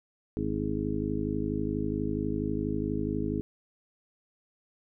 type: harmonic tone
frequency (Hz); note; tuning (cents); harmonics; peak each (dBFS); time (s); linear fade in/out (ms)
52.2; G#1; +10; 1 / 2 / 3 / 4 / 5 / 6 / 8; -38 / -37 / -37 / -36 / -33 / -34 / -36; 0.37-3.41; 0
effects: none